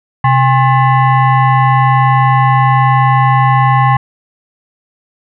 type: tone with frequency modulation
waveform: sine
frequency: 130.1 Hz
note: C3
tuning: 9 cents flat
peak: -6 dBFS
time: 0.24-3.97 s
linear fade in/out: 5 ms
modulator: 939 Hz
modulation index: 1.2
effects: none